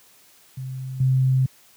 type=tone with level steps; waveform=sine; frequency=130.81 Hz; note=C3; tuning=in tune; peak=-28 / -15 dBFS; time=0.57-1.46 s; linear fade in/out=5 ms; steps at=1 s; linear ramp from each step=5 ms; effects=white hiss -54 dBFS RMS until 1.76 s + high-pass 80 Hz 12 dB/octave